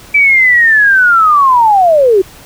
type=linear sweep; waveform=sine; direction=down; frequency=2324 to 360 Hz; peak=-4 dBFS; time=0.14-2.22 s; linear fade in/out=10 ms; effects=pink hiss -36 dBFS RMS until 2.45 s